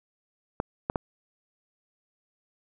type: clicks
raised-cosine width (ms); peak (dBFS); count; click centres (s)
1; -12; 3; 0.601 / 0.899 / 0.958
effects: none